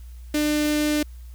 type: tone with notch filter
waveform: sawtooth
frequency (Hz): 299.5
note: D4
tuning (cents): +34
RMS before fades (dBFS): -22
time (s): 0.34-1.03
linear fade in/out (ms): 5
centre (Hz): 1000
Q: 0.94
effects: added 60 Hz sine -37 dBFS peak until 1.34 s + white hiss -58 dBFS RMS until 1.34 s